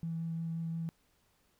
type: tone with vibrato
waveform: triangle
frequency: 164.81 Hz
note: E3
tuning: in tune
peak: -30 dBFS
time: 0.03-0.89 s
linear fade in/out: 0 ms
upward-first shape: sine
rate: 5.7 Hz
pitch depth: 9 cents each way
effects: tanh soft clip ceiling -32 dBFS + pink hiss -72 dBFS RMS until 1.59 s